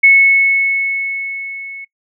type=tone with level ramp; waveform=sine; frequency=2200 Hz; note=C#7; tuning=14 cents flat; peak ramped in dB=-3 to -27 dBFS; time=0.03-1.85 s; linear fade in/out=10 ms; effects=noise-tail reverb RT60 0.1 s tail -22 dB re dry